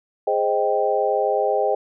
sine chord, Ab major seventh, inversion none, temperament equal, 415.3 / 523.3 / 622.3 / 784 Hz, Ab4 / C5 / Eb5 / G5, 0 / 0 / 0 / 0 cents, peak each -23 dBFS, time 0.27-1.75 s, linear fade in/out 5 ms, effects none

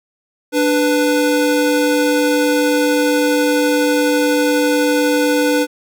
square tone pair together, 294.7 / 495.2 Hz, D4 / B4, +6 / +5 cents, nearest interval major sixth, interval 899 cents, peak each -16 dBFS, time 0.52-5.67 s, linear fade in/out 50 ms, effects none

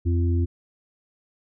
harmonic tone, 86 Hz, F2, 26 cents flat, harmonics 1 / 3 / 4, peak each -19 / -30 / -31 dBFS, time 0.05-0.46 s, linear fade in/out 20 ms, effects none

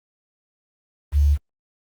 sine tone with quantisation, 72.3 Hz, D2, 27 cents flat, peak -13 dBFS, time 1.12-1.38 s, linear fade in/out 50 ms, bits 7, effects Opus 32 kbps

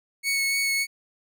sawtooth tone with vibrato, 2210 Hz, C#7, 6 cents flat, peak -19 dBFS, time 0.23-0.87 s, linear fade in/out 50 ms, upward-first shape sine, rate 3.5 Hz, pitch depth 12 cents each way, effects none

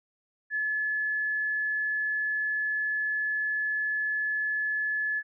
sine tone, 1717 Hz, A6, 43 cents flat, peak -26 dBFS, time 0.5-5.23 s, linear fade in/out 50 ms, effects none

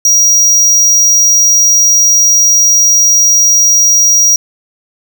square tone, 5740 Hz, F8, 47 cents sharp, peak -5 dBFS, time 0.05-4.36 s, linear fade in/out 2 ms, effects 7-bit

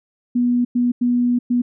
sine tone bursts at uneven times, 243.7 Hz, B3, 23 cents flat, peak -14 dBFS, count 4, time 0.35-0.65 / 0.75-0.92 / 1.01-1.39 / 1.5-1.62 s, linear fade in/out 10 ms, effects none

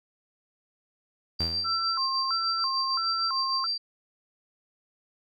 sine tone with tremolo, 4699 Hz, D8, in tune, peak -25 dBFS, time 1.39-3.78 s, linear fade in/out 10 ms, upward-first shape sine, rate 6.6 Hz, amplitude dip 45%
sawtooth tone with exponential decay, 82.41 Hz, E2, in tune, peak -25 dBFS, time 1.4-1.91 s, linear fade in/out 5 ms, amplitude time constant 110 ms
sine tone with vibrato, 1200 Hz, D6, 37 cents sharp, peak -28 dBFS, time 1.64-3.67 s, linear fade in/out 20 ms, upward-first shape square, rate 1.5 Hz, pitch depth 200 cents each way
effects none

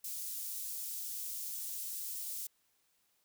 white high-pass noise, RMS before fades -41 dBFS, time 0.04-2.47 s, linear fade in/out 5 ms, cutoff 6700 Hz, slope 12 dB/octave, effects white hiss -75 dBFS RMS until 3.24 s

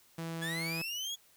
sawtooth tone, 164.81 Hz, E3, in tune, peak -33 dBFS, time 0.18-0.82 s, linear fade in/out 5 ms
30% pulse linear sweep, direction up, 1658 to 3382 Hz, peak -33 dBFS, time 0.41-1.16 s, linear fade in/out 20 ms
effects white hiss -64 dBFS RMS until 1.36 s

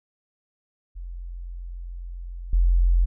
sine tone with level steps, 43.65 Hz, F1, in tune, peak -32 / -15 dBFS, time 0.95-3.06 s, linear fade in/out 20 ms, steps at 2.53 s, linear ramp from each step 2 ms, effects none

